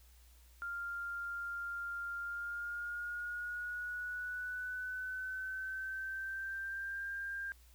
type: tone with pitch glide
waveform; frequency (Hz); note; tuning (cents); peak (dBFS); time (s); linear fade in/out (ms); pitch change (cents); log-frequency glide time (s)
sine; 1396.9 to 1595.4; F6 to G6; 0 to +30; -38; 0.62-7.52; 0; +230; 2.2-7.09
effects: added 60 Hz sine -59 dBFS peak until 7.74 s + white hiss -67 dBFS RMS until 7.74 s